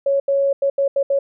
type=tone bursts at uneven times; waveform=sine; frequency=554.4 Hz; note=C#5; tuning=in tune; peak=-14 dBFS; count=6; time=0.06-0.2 / 0.28-0.53 / 0.62-0.7 / 0.78-0.88 / 0.96-1.03 / 1.1-1.19 s; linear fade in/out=5 ms; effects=none